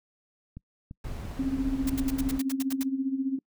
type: click train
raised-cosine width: 5 ms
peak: -28 dBFS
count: 5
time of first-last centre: 0.57-1.935 s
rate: 2.93 Hz
type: noise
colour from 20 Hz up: brown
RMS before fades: -35 dBFS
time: 1.04-2.39 s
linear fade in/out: 5 ms
type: tone with tremolo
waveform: sine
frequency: 267.7 Hz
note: C4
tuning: 40 cents sharp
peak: -23 dBFS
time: 1.39-3.39 s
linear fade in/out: 5 ms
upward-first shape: sine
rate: 15 Hz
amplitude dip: 70%
type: noise bursts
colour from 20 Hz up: white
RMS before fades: -36 dBFS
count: 10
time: 1.87-2.834 s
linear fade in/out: 5 ms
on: 28 ms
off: 76 ms
effects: noise-tail reverb RT60 0.1 s tail -26 dB re dry